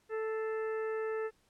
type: harmonic tone with a mistuned harmonic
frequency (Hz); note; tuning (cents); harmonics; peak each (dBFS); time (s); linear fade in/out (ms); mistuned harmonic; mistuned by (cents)
440; A4; 0; 1 / 2 / 3 / 4 / 5 / 6; -33 / -48 / -45 / -46 / -55 / -56; 0.09-1.31; 50; 5; -91
effects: pink hiss -71 dBFS RMS until 1.49 s + low-pass 11000 Hz 12 dB/octave